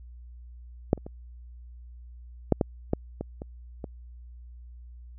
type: clicks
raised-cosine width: 2 ms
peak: -6 / -28 / -25 / -6 / -9 / -10 / -18 / -23 / -21 dBFS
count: 9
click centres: 0.931 / 0.977 / 1.065 / 2.523 / 2.612 / 2.934 / 3.21 / 3.419 / 3.842 s
effects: added 60 Hz sine -43 dBFS peak until 5.18 s